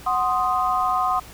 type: chord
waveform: sine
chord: C diminished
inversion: second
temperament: equal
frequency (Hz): 740 / 1046.5 / 1244.5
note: Gb5 / C6 / Eb6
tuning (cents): 0 / 0 / 0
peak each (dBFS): -23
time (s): 0.06-1.2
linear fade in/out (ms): 10
effects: added 60 Hz sine -46 dBFS peak until 1.33 s + pink hiss -43 dBFS RMS until 1.33 s